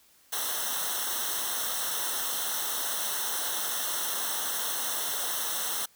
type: noise with comb filter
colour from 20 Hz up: white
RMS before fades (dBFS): -31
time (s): 0.32-5.86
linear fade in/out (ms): 10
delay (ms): 0.42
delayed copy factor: -0.95
effects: white hiss -61 dBFS RMS until 5.95 s